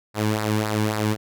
sawtooth tone with flanger, 107.2 Hz, A2, 45 cents flat, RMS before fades -23 dBFS, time 0.14-1.17 s, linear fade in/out 50 ms, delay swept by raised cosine 0.31 to 1.61 ms, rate 3.7 Hz, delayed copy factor -0.65, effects none

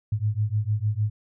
sine beating tone pair, 103 / 109.6 Hz, G#2 / A2, -14 / -6 cents, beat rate 6.6 Hz, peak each -25 dBFS, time 0.12-1.1 s, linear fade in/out 5 ms, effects none

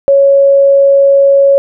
sine tone, 554.4 Hz, C#5, in tune, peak -3 dBFS, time 0.08-1.58 s, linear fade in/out 0 ms, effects none

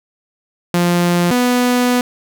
sawtooth tone pair in turn, 174.61 / 246.9 Hz, F3 / B3, 0 / 0 cents, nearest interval tritone, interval 600 cents, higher second, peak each -8 dBFS, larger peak neither, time 0.74-1.31 / 1.31-2.01 s, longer second, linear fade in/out 2 ms, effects none

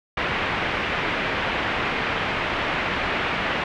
white low-pass noise, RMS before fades -25 dBFS, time 0.17-3.64 s, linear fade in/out 5 ms, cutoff 2600 Hz, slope 24 dB/octave, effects none

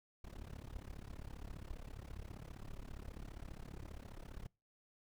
brown noise with amplitude modulation, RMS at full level -45 dBFS, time 0.24-4.47 s, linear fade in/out 5 ms, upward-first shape sine, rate 34.9 Hz, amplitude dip 95%, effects noise-tail reverb RT60 0.3 s tail -26 dB re dry

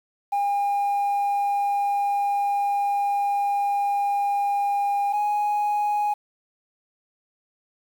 sine tone pair in turn, 808 / 830.2 Hz, G#5 / G#5, -48 / -1 cents, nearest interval unison, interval 47 cents, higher second, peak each -18 / -18 dBFS, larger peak neither, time 0.32-5.13 / 5.13-6.14 s, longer first, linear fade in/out 10 ms, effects tanh soft clip ceiling -19 dBFS + 8-bit

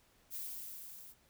violet noise with level ramp, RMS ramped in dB -41 to -54 dBFS, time 0.3-1.15 s, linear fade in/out 50 ms, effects pink hiss -69 dBFS RMS until 1.29 s

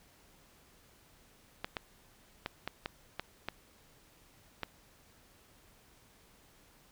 clicks, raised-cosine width 0.3 ms, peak -19 dBFS, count 8, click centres 1.645 / 1.768 / 2.461 / 2.676 / 2.859 / 3.196 / 3.486 / 4.633 s, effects pink hiss -63 dBFS RMS until 6.91 s

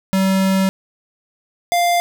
square tone pair in turn, 191.4 / 697.2 Hz, G3 / F5, -41 / -3 cents, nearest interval octave + minor seventh, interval 2238 cents, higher second, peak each -14 dBFS, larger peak neither, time 0.13-0.69 / 1.72-2 s, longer first, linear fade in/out 0 ms, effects none

